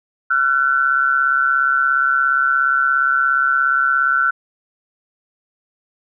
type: tone pair together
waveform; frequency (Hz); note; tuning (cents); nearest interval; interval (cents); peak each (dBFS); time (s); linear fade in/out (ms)
sine; 1360.9 / 1498; F6 / F#6; -45 / +21; major second; 166; -16; 0.3-4.31; 10
effects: none